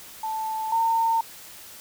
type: tone pair in turn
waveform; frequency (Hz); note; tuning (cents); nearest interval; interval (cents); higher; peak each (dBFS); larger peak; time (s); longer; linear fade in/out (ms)
sine; 880 / 909.5; A5 / A#5; 0 / -43; minor second; 57; second; -26 / -19; second; 0.23-0.72 / 0.72-1.21; neither; 5
effects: white hiss -44 dBFS RMS until 1.8 s